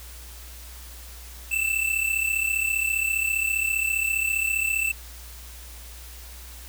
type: tone pair together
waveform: square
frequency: 2637 / 2672 Hz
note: E7 / E7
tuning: 0 / +23 cents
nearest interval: unison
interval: 23 cents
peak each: -26 dBFS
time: 1.51-4.92 s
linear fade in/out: 10 ms
effects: added 60 Hz sine -41 dBFS peak until 6.68 s + white hiss -45 dBFS RMS until 6.68 s

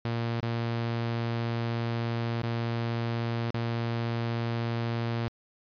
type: tone with dropouts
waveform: sawtooth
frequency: 116.54 Hz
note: A#2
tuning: in tune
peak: -24 dBFS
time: 0.05-5.28 s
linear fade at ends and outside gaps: 0 ms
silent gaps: 0.404-0.428 / 2.42-2.433 / 3.505-3.544 s
effects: resampled to 11025 Hz

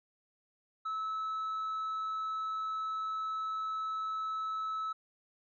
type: tone with tanh clipping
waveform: sine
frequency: 1301 Hz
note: E6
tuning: 23 cents flat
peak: -34 dBFS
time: 0.85-4.93 s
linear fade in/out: 10 ms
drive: 2 dB
effects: none

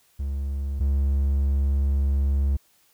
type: tone pair in turn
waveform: triangle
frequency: 69.3 / 69.3 Hz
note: C#2 / C#2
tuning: 0 / 0 cents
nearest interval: unison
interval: 0 cents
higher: neither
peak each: -23 / -17 dBFS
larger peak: second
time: 0.19-0.8 / 0.8-2.57 s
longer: second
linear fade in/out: 10 ms
effects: white hiss -62 dBFS RMS until 2.93 s

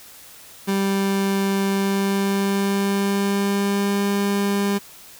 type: tone with pitch glide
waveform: 30% pulse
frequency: 196.1 to 200.6 Hz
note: G3 to G3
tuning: +1 to +40 cents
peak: -16 dBFS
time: 0.67-4.79 s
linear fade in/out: 20 ms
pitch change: +39 cents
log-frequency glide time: 1.65-4.02 s
effects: white hiss -44 dBFS RMS until 5.19 s

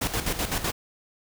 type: noise with tremolo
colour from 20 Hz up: pink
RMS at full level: -26 dBFS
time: 0.01-0.72 s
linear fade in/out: 10 ms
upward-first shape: square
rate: 7.9 Hz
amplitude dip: 65%
effects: none

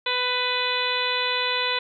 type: harmonic tone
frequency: 497.8 Hz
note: B4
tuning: 14 cents sharp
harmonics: 1 / 2 / 3 / 4 / 5 / 6 / 7 / 8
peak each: -31 / -29 / -32 / -31 / -29 / -33 / -29 / -30 dBFS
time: 0.06-1.79 s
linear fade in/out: 5 ms
effects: none

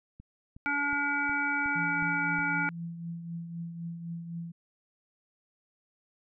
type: click train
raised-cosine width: 5 ms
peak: -35 dBFS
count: 7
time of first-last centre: 0.2-2.39 s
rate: 2.74 Hz
type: harmonic tone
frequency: 286.1 Hz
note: D4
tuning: 45 cents flat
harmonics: 1 / 3 / 5 / 7 / 8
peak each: -36 / -35 / -29 / -41 / -33 dBFS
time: 0.66-2.69 s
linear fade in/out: 0 ms
type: tone with tremolo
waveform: sine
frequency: 168.6 Hz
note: E3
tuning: 39 cents sharp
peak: -33 dBFS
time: 1.75-4.52 s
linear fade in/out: 10 ms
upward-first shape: triangle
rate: 3.9 Hz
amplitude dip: 55%
effects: none

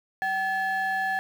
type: tone pair together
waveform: sine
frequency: 766.6 / 1721 Hz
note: G5 / A6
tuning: -39 / -39 cents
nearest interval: octave + major second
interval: 1400 cents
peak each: -25 dBFS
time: 0.22-1.19 s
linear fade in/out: 0 ms
effects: tanh soft clip ceiling -21 dBFS + 8-bit

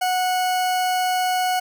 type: tone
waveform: 40% pulse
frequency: 735 Hz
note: F#5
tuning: 12 cents flat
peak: -18 dBFS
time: 0.01-1.6 s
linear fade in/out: 10 ms
effects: none

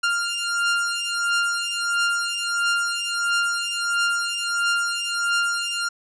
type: beating tone pair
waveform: sawtooth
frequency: 1396.9 / 1398.4 Hz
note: F6 / F6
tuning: 0 / +2 cents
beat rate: 1.5 Hz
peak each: -20 / -21 dBFS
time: 0.03-5.89 s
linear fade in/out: 10 ms
effects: resampled to 22050 Hz

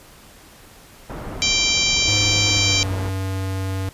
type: low-pass noise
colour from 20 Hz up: pink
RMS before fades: -31 dBFS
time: 1.09-3.1 s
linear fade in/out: 10 ms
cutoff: 1200 Hz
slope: 12 dB/octave
type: harmonic tone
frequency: 784 Hz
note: G5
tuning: in tune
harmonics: 3 / 4 / 5 / 6 / 7 / 8 / 9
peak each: -22 / -23 / -24 / -25 / -25 / -26 / -27 dBFS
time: 1.42-2.83 s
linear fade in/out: 0 ms
type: tone with pitch glide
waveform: square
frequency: 103.4 to 95.37 Hz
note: G#2 to G2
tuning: -7 to -47 cents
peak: -23 dBFS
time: 2.08-3.89 s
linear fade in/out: 0 ms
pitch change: -140 cents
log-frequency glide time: 2.48-2.89 s
effects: pink hiss -46 dBFS RMS until 3.93 s + resampled to 32000 Hz

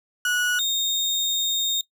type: tone pair in turn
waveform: 35% pulse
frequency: 1464 / 3689 Hz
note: F#6 / A#7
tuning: -19 / -19 cents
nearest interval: octave + major third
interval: 1600 cents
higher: second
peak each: -19 dBFS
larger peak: neither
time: 0.25-0.59 / 0.59-1.81 s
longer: second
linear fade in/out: 2 ms
effects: noise-tail reverb RT60 0.1 s tail -20 dB re dry

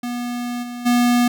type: tone with level steps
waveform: square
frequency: 242.5 Hz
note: B3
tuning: 31 cents flat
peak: -24 / -29 / -14 dBFS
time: 0.03-1.28 s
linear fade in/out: 5 ms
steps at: 0.62 / 0.85 s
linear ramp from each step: 20 ms
effects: none

